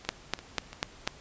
two click trains, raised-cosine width 0.2 ms, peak -9 / -24 dBFS, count 5 / 4, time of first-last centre 0.09-1.075 / 0.05-1.07 s, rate 4.06 / 2.94 Hz, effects pink hiss -52 dBFS RMS until 1.2 s + resampled to 16000 Hz

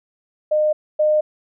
sine tone pair in turn, 610 / 610 Hz, D#5 / D#5, -34 / -34 cents, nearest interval unison, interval 0 cents, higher neither, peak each -14 / -13 dBFS, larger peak second, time 0.51-0.73 / 0.99-1.21 s, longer neither, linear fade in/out 10 ms, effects none

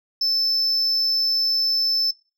sine tone, 5274 Hz, E8, in tune, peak -16 dBFS, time 0.21-2.11 s, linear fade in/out 5 ms, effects noise-tail reverb RT60 0.3 s tail -20 dB re dry + tanh soft clip ceiling -17 dBFS

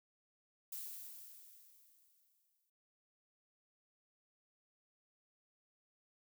violet noise with exponential decay, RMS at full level -44 dBFS, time 0.72-2.7 s, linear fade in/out 5 ms, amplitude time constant 430 ms, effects none

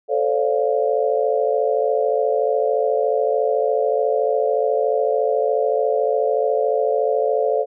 sine chord, D minor seventh, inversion second, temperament equal with one note detuned, 440 / 523.3 / 577.2 / 698.5 Hz, A4 / C5 / D5 / F5, 0 / 0 / -30 / 0 cents, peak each -20 / -22 / -22 / -24 dBFS, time 0.08-7.66 s, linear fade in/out 50 ms, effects none

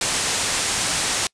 white low-pass noise, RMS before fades -23 dBFS, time 0.01-1.27 s, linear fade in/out 2 ms, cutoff 9300 Hz, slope 48 dB/octave, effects noise-tail reverb RT60 0.1 s tail -26 dB re dry

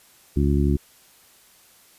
harmonic tone, 71 Hz, C#2, 42 cents sharp, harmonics 1 / 2 / 3 / 4 / 5, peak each -20 / -23 / -25 / -26 / -27 dBFS, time 0.36-0.77 s, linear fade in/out 10 ms, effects white hiss -54 dBFS RMS until 1.98 s + resampled to 32000 Hz

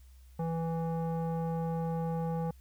square tone with low-pass filter, 164.81 Hz, E3, in tune, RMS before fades -33 dBFS, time 0.39-2.51 s, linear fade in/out 5 ms, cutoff 780 Hz, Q 2.1, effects added 64 Hz sine -52 dBFS peak until 2.6 s + white hiss -68 dBFS RMS until 2.6 s

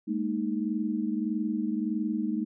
sine chord, Ab suspended second, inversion none, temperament equal with one note detuned, 207.7 / 229.3 / 311.1 Hz, Ab3 / Bb3 / Eb4, 0 / -28 / 0 cents, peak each -31 dBFS, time 0.07-2.45 s, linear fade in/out 20 ms, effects none

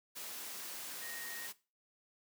sine tone in noise, 1864.7 Hz, A#6, in tune, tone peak -47 dBFS, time 1.01-1.48 s, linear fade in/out 20 ms, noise white, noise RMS -45 dBFS, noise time 0.15-1.53 s, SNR -5 dB, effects noise-tail reverb RT60 0.3 s tail -18 dB re dry + high-pass 200 Hz 12 dB/octave

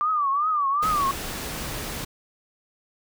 sine tone with vibrato, 1174.7 Hz, D6, in tune, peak -20 dBFS, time 0.01-1.11 s, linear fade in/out 0 ms, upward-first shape triangle, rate 2.6 Hz, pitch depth 160 cents each way
pink noise, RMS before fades -32 dBFS, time 0.82-2.05 s, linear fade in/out 10 ms
effects none

